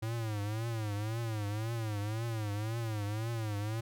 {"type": "tone with vibrato", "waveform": "square", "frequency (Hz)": 109.1, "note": "A2", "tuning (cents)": -14, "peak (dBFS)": -34, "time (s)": [0.02, 3.81], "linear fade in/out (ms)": 10, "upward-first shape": "triangle", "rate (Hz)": 1.9, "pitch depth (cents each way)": 140, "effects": []}